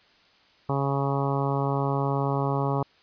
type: harmonic tone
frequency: 138.6 Hz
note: C#3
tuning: in tune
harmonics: 1 / 2 / 3 / 4 / 5 / 6 / 7 / 8 / 9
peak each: -26 / -32 / -31 / -34 / -35 / -33 / -35 / -34 / -40 dBFS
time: 0.69-2.83 s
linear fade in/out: 5 ms
effects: white hiss -59 dBFS RMS until 3.02 s + resampled to 11025 Hz